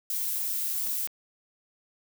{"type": "noise", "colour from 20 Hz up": "violet", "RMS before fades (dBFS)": -30, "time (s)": [0.1, 1.07], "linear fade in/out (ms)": 2}
{"type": "clicks", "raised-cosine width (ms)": 0.2, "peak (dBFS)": -25, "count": 2, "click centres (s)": [0.869, 1.074]}
{"effects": []}